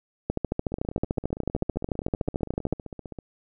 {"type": "two click trains", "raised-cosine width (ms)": 2, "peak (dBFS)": [-23, -11], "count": [39, 34], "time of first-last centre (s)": [[0.72, 3.188], [0.3, 2.726]], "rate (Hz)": [15.4, 13.6], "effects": []}